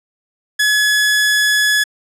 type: tone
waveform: sawtooth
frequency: 1698 Hz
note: G#6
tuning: 38 cents sharp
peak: -8 dBFS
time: 0.59-1.84 s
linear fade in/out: 10 ms
effects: low-pass 12000 Hz 12 dB/octave